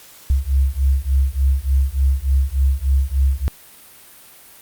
sine beating tone pair, 66 / 69.4 Hz, C2 / C#2, +16 / +3 cents, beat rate 3.4 Hz, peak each -17 dBFS, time 0.3-3.48 s, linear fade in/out 0 ms, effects white hiss -44 dBFS RMS until 4.61 s + Opus 48 kbps

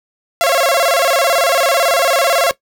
sawtooth tone with vibrato, 610 Hz, D#5, 34 cents flat, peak -7 dBFS, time 0.41-2.51 s, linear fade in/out 0 ms, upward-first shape square, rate 18 Hz, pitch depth 190 cents each way, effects noise-tail reverb RT60 0.1 s tail -17 dB re dry

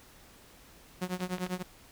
sawtooth tone with tremolo, 182.2 Hz, F#3, 26 cents flat, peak -25 dBFS, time 1.01-1.63 s, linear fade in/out 10 ms, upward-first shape triangle, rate 10 Hz, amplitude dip 100%
clicks, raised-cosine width 0.3 ms, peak -23 dBFS, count 3, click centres 1.205 / 1.383 / 1.465 s
effects pink hiss -56 dBFS RMS until 1.91 s

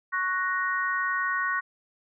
sine chord, F# major, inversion second, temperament equal with one note detuned, 1108.7 / 1480 / 1870 Hz, C#6 / F#6 / A#6, 0 / 0 / +5 cents, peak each -29 dBFS, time 0.12-1.61 s, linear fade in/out 20 ms, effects none

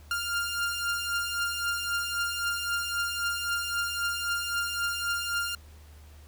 sawtooth beating tone pair, 1396.9 / 1400.7 Hz, F6 / F6, 0 / +5 cents, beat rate 3.8 Hz, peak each -30 / -26 dBFS, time 0.11-5.55 s, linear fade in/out 2 ms, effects added 75 Hz sine -48 dBFS peak until 6.27 s + pink hiss -58 dBFS RMS until 6.27 s

